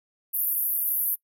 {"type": "band-pass noise", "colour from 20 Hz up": "white", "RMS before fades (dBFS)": -26, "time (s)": [0.33, 1.16], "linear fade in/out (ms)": 20, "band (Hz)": [11000, 15000], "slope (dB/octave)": 96, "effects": ["noise-tail reverb RT60 0.1 s tail -24 dB re dry"]}